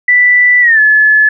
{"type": "tone with pitch glide", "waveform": "sine", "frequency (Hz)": [1975.5, 1719.8], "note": ["B6", "A6"], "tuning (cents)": [0, -40], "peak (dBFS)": -4, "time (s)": [0.08, 1.29], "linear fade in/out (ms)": 5, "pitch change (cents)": -240, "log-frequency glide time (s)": [0.61, 0.8], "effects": []}